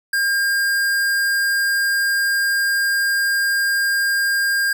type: tone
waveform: square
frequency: 1608 Hz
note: G6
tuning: 44 cents sharp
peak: -17 dBFS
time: 0.13-4.73 s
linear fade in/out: 5 ms
effects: none